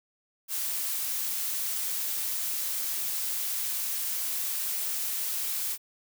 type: noise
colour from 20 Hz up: blue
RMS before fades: -31 dBFS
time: 0.48-5.78 s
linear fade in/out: 50 ms
effects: none